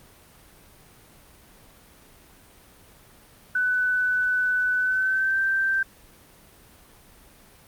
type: tone with pitch glide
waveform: sine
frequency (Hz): 1497 to 1565.1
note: F#6 to G6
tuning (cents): +20 to -3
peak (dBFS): -20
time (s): 3.55-5.83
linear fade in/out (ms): 5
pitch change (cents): +77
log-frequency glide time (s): 4.77-5.39
effects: pink hiss -52 dBFS RMS until 7.67 s + Opus 32 kbps